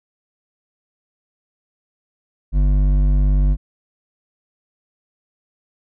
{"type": "tone with hard clipping", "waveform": "sine", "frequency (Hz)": 49, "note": "G1", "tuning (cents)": 0, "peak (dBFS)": -14, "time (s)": [2.52, 3.57], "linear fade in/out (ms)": 50, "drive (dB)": 9, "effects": []}